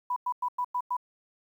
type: tone bursts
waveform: sine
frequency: 988 Hz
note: B5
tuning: in tune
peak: -26 dBFS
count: 6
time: 0.1-0.968 s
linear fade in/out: 5 ms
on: 63 ms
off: 98 ms
effects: 10-bit